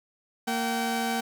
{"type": "tone pair together", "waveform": "sawtooth", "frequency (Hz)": [230.8, 767], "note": ["A#3", "G5"], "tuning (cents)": [-17, -38], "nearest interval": "octave + major sixth", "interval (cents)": 2079, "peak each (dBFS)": -25, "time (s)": [0.47, 1.21], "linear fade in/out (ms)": 10, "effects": []}